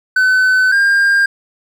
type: tone pair in turn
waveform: triangle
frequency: 1514 / 1604 Hz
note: F#6 / G6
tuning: +39 / +39 cents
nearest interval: minor second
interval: 100 cents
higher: second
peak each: -7 dBFS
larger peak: neither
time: 0.16-0.72 / 0.72-1.26 s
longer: first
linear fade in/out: 5 ms
effects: none